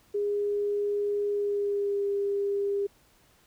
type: tone with pitch glide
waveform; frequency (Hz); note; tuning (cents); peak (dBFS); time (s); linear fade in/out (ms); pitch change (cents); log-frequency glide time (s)
sine; 409.7 to 401.5; G#4 to G4; -24 to +41; -25; 0.14-2.87; 10; -35; 1.29-2.05
effects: pink hiss -62 dBFS RMS until 3.46 s